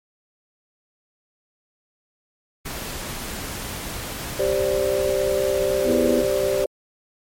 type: noise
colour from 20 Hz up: pink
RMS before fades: -31 dBFS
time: 2.65-6.65 s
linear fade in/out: 10 ms
type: chord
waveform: sine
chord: G suspended fourth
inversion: none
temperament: equal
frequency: 392 / 523.3 / 587.3 Hz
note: G4 / C5 / D5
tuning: 0 / 0 / 0 cents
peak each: -23 dBFS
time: 4.39-6.66 s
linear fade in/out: 5 ms
type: harmonic tone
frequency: 82.6 Hz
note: E2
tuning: 4 cents sharp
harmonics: 3 / 4 / 5 / 6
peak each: -22 / -24 / -26 / -28 dBFS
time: 5.84-6.24 s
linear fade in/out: 50 ms
effects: MP3 64 kbps